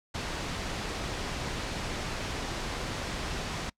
pink noise, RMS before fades -34 dBFS, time 0.14-3.7 s, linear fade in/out 10 ms, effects noise-tail reverb RT60 0.1 s tail -24 dB re dry + low-pass 6000 Hz 12 dB/octave

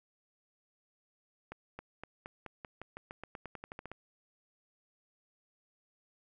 accelerating click train, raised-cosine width 0.5 ms, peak -28 dBFS, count 18, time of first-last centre 1.52-3.916 s, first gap 270 ms, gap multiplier 0.91, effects none

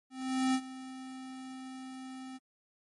square tone with ADSR envelope, 260.7 Hz, C4, 6 cents flat, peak -26 dBFS, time 0.1-2.39 s, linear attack 440 ms, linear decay 64 ms, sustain -17 dB, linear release 30 ms, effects MP3 48 kbps

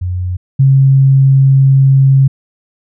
sine tone pair in turn, 90.3 / 135.3 Hz, F#2 / C#3, -42 / -42 cents, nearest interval perfect fifth, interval 700 cents, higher second, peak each -14 / -4 dBFS, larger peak second, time 0.01-0.37 / 0.59-2.28 s, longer second, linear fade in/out 10 ms, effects none

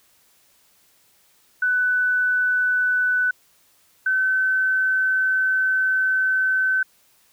sine tone pair in turn, 1495 / 1526.4 Hz, F#6 / G6, +17 / -47 cents, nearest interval unison, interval 36 cents, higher second, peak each -17 dBFS, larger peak neither, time 1.62-3.31 / 4.06-6.83 s, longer second, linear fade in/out 5 ms, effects white hiss -59 dBFS RMS until 7.32 s

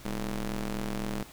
sawtooth ring-modulated tone, 111.8 Hz, A2, 28 cents sharp, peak -24 dBFS, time 0.05-1.23 s, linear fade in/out 5 ms, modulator 89.9 Hz, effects pink hiss -50 dBFS RMS until 1.32 s

